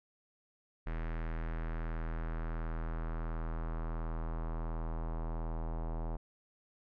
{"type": "tone with low-pass filter sweep", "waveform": "square", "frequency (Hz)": 40.71, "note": "E1", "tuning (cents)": -21, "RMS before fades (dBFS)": -37, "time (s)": [0.86, 6.17], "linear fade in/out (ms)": 10, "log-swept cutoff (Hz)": [1900, 860], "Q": 2, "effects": []}